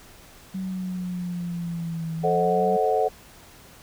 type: linear two-way sweep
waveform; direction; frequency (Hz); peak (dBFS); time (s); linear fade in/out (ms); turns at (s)
sine; down then up; 190 to 161.7 to 190; -27; 0.54-2.77; 10; 2.16
type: chord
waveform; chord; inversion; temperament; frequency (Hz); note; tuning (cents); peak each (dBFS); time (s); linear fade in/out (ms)
sine; A diminished seventh; none; equal with one note detuned; 440 / 529.3 / 622.3 / 740; A4 / C5 / Eb5 / Gb5; 0 / +20 / 0 / 0; -23 / -27 / -28 / -23; 2.23-3.09; 20
effects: pink hiss -49 dBFS RMS until 3.82 s